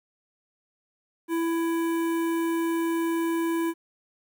square tone with notch filter, 332.2 Hz, E4, 13 cents sharp, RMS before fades -26 dBFS, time 1.28-3.74 s, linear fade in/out 50 ms, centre 4700 Hz, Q 0.59, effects 10-bit

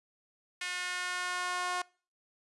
sawtooth tone with high-pass filter sweep, 360 Hz, F#4, 47 cents flat, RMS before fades -35 dBFS, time 0.61-1.82 s, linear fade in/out 5 ms, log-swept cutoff 2000 to 910 Hz, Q 1.8, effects noise-tail reverb RT60 0.4 s tail -24 dB re dry + resampled to 24000 Hz

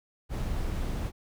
brown noise, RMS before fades -31 dBFS, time 0.29-1.12 s, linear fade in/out 50 ms, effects none

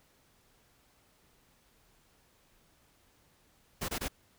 pink noise bursts, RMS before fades -35 dBFS, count 3, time 3.81-4.084 s, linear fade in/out 10 ms, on 76 ms, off 23 ms, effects pink hiss -67 dBFS RMS until 4.38 s

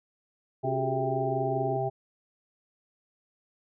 harmonic tone, 131.6 Hz, C3, 10 cents sharp, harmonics 1 / 3 / 5 / 6, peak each -32 / -32 / -32 / -32 dBFS, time 0.63-1.9 s, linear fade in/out 20 ms
sine chord, C# suspended fourth, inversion none, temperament equal, 277.2 / 370 / 415.3 Hz, C#4 / F#4 / G#4, 0 / 0 / 0 cents, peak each -37 dBFS, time 0.64-1.77 s, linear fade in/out 10 ms
effects none

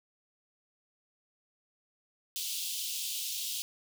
pink high-pass noise, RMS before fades -36 dBFS, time 2.36-3.62 s, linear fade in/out 0 ms, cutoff 2900 Hz, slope 48 dB/octave, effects none

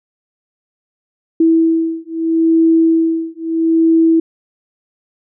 sine beating tone pair, 326.4 / 327.17 Hz, E4 / E4, -17 / -13 cents, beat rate 0.77 Hz, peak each -13 dBFS, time 1.4-4.2 s, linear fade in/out 5 ms, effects none

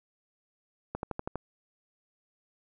click train, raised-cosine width 1 ms, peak -19 dBFS, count 6, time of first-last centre 0.95-1.357 s, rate 12.3 Hz, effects none

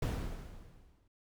brown noise with exponential decay, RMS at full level -30 dBFS, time 0.02-1.08 s, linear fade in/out 5 ms, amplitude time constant 230 ms, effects none

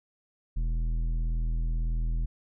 sine tone with tanh clipping, 40.9 Hz, E1, 13 cents flat, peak -27 dBFS, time 0.56-2.26 s, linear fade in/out 10 ms, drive 10 dB, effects none

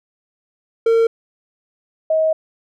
triangle / sine tone pair in turn, 456.2 / 634.3 Hz, A#4 / D#5, -37 / +33 cents, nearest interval tritone, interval 570 cents, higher second, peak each -9 / -13 dBFS, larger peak first, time 0.86-1.07 / 2.1-2.33 s, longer second, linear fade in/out 5 ms, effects none

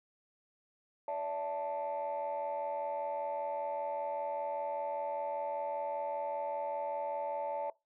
sine chord, D suspended second, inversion none, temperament equal with one note detuned, 574.2 / 659.3 / 880 Hz, D5 / E5 / A5, -39 / 0 / 0 cents, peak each -36 / -39 / -36 dBFS, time 1.08-7.7 s, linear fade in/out 2 ms, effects noise-tail reverb RT60 0.2 s tail -20 dB re dry + tanh soft clip ceiling -29 dBFS

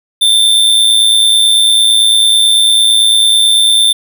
square tone with amplitude modulation, 3562 Hz, A7, 21 cents sharp, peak -4 dBFS, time 0.21-3.93 s, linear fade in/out 10 ms, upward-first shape sine, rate 109 Hz, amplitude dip 55%, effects none

